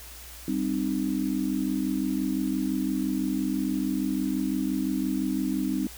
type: chord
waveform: sine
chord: C minor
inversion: second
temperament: equal with one note detuned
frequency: 196 / 261.6 / 307.6 Hz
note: G3 / C4 / Eb4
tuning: 0 / 0 / -20 cents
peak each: -30 / -28 / -29 dBFS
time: 0.48-5.87 s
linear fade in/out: 2 ms
effects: added 60 Hz sine -46 dBFS peak until 5.97 s + white hiss -45 dBFS RMS until 5.97 s